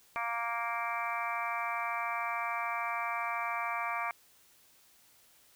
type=harmonic tone with a mistuned harmonic; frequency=233.1 Hz; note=A#3; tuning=in tune; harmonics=3 / 4 / 5 / 6 / 7 / 8 / 9 / 10; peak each=-39 / -39 / -36 / -45 / -44 / -48 / -44 / -39 dBFS; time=0.16-4.11 s; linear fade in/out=0 ms; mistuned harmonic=9; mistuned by=+19 cents; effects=white hiss -63 dBFS RMS until 5.55 s